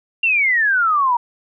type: exponential sweep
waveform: sine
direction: down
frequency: 2794 to 932.3 Hz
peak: -13 dBFS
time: 0.23-1.17 s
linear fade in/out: 5 ms
effects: none